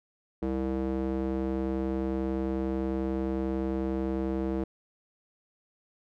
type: tone with band-pass filter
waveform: square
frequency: 65.6 Hz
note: C2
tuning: 5 cents sharp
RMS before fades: -30 dBFS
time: 0.42-4.64 s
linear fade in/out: 5 ms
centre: 350 Hz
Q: 1.7
effects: none